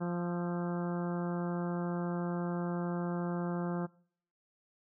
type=harmonic tone with a mistuned harmonic; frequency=174.61 Hz; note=F3; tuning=in tune; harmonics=1 / 2 / 3 / 4 / 5 / 6 / 7 / 8 / 9; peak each=-33 / -39 / -43 / -45 / -47 / -49 / -50 / -51 / -52 dBFS; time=0-3.87 s; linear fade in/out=20 ms; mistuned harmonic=8; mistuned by=-52 cents; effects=noise-tail reverb RT60 0.6 s tail -24 dB re dry